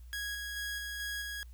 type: tone with tremolo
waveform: sawtooth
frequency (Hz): 1655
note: G#6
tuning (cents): -6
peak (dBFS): -32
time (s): 0.13-1.43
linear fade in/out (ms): 0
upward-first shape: square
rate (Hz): 2.3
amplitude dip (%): 25
effects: added 60 Hz sine -47 dBFS peak until 1.53 s + white hiss -69 dBFS RMS until 1.53 s